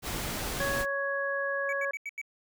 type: noise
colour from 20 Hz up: pink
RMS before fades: -34 dBFS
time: 0.02-0.86 s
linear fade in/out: 50 ms
type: harmonic tone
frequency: 556 Hz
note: C#5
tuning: 5 cents sharp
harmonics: 1 / 2 / 3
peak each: -32 / -37 / -31 dBFS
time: 0.6-1.91 s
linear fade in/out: 2 ms
type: tone bursts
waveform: triangle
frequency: 2276 Hz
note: C#7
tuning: 45 cents sharp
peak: -32 dBFS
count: 5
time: 1.69-2.215 s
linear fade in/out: 2 ms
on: 37 ms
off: 85 ms
effects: none